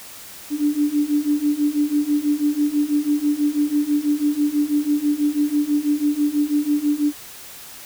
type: beating tone pair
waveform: sine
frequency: 290.6 / 296.7 Hz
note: D4 / D4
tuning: -18 / +18 cents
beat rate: 6.1 Hz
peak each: -21 / -19 dBFS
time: 0.5-7.13 s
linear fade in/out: 50 ms
effects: white hiss -39 dBFS RMS until 7.85 s